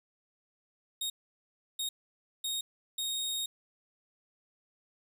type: tone bursts at uneven times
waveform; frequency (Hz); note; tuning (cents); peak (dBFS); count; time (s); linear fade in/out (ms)
sawtooth; 3729; A#7; 0; -29; 4; 1.01-1.1 / 1.79-1.89 / 2.44-2.61 / 2.98-3.46; 5
effects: 10-bit